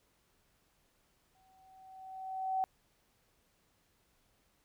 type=tone with exponential growth; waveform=sine; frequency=759 Hz; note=F#5; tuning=44 cents sharp; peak=-28 dBFS; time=1.35-2.64 s; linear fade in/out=0 ms; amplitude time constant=280 ms; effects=pink hiss -73 dBFS RMS until 4.64 s